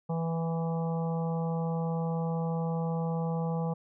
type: harmonic tone with a mistuned harmonic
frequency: 164.81 Hz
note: E3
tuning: in tune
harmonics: 1 / 3 / 4 / 5 / 6 / 7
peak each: -29 / -36 / -44 / -39 / -47 / -47 dBFS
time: 0.09-3.74 s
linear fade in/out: 10 ms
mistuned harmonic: 6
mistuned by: +21 cents
effects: none